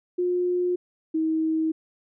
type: tone pair in turn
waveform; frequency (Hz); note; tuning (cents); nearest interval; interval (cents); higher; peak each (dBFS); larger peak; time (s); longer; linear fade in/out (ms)
sine; 357.5 / 318.5; F4 / D#4; +41 / +41; major second; 200; first; -21; neither; 0.18-0.76 / 1.14-1.72; neither; 10
effects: none